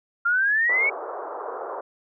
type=exponential sweep; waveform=sine; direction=up; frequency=1379 to 2261 Hz; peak=-18 dBFS; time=0.25-0.9 s; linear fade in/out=10 ms
type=band-pass noise; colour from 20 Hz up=pink; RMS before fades=-33 dBFS; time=0.69-1.81 s; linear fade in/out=5 ms; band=390 to 1300 Hz; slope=48 dB/octave
effects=none